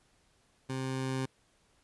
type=tone with level ramp; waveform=20% pulse; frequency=131.7 Hz; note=C3; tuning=12 cents sharp; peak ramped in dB=-29 to -26 dBFS; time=0.69-1.26 s; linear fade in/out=10 ms; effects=pink hiss -69 dBFS RMS until 1.83 s + resampled to 24000 Hz